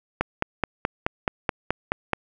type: click train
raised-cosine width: 0.5 ms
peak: -6 dBFS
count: 10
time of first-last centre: 0.21-2.133 s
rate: 4.68 Hz
effects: none